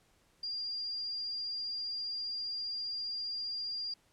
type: tone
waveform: sine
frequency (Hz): 4795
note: D8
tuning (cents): +35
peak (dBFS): -35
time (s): 0.43-3.94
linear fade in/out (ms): 5
effects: pink hiss -69 dBFS RMS until 4.12 s + low-pass 11000 Hz 12 dB/octave